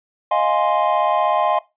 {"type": "chord", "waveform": "triangle", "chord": "F minor seventh", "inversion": "third", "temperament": "equal", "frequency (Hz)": [622.3, 698.5, 830.6, 1046.5], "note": ["Eb5", "F5", "Ab5", "C6"], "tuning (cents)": [0, 0, 0, 0], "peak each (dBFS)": -19, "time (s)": [0.31, 1.59], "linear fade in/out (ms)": 5, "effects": ["noise-tail reverb RT60 0.2 s tail -18 dB re dry", "resampled to 8000 Hz"]}